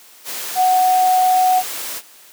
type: tone in noise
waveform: sine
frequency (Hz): 740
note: F#5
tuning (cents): 0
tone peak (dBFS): -11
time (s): 0.55-1.63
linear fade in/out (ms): 50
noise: white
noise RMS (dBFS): -27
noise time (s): 0.24-2.02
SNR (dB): +13
effects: white hiss -45 dBFS RMS until 2.32 s + high-pass 300 Hz 12 dB/octave